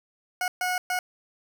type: tone bursts at uneven times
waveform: 20% pulse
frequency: 729 Hz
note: F#5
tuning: 26 cents flat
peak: -20 dBFS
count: 3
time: 0.41-0.48 / 0.61-0.78 / 0.9-0.99 s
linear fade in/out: 2 ms
effects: none